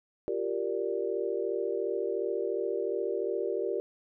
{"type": "chord", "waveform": "sine", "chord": "G minor seventh", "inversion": "third", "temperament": "equal", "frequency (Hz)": [349.2, 392, 466.2, 587.3], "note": ["F4", "G4", "Bb4", "D5"], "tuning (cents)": [0, 0, 0, 0], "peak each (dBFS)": [-36, -32, -33, -37], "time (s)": [0.28, 3.8], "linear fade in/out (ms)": 0, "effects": []}